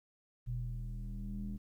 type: tone with low-pass filter sweep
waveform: square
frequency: 40 Hz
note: D#1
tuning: 49 cents sharp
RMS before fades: -40 dBFS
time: 0.46-1.58 s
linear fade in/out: 20 ms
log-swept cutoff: 120 to 220 Hz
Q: 5.6
effects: 12-bit